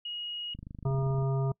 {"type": "tone", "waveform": "sine", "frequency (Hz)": 2886, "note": "F#7", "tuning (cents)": -44, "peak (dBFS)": -34, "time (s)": [0.05, 0.54], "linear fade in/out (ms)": 5}
{"type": "click train", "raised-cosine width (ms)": 5, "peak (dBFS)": -30, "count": 18, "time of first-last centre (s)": [0.55, 1.225], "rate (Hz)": 25.2}
{"type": "harmonic tone", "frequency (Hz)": 134.9, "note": "C#3", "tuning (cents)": -47, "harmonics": [1, 3, 5, 7, 9], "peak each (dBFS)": [-26, -36, -40, -43, -45], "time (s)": [0.85, 1.52], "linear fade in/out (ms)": 5}
{"effects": ["noise-tail reverb RT60 0.1 s tail -26 dB re dry"]}